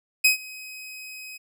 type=tone with ADSR envelope; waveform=sawtooth; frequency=2528 Hz; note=D#7; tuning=27 cents sharp; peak=-10 dBFS; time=0.24-1.38 s; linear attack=10 ms; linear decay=120 ms; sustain=-24 dB; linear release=17 ms; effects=none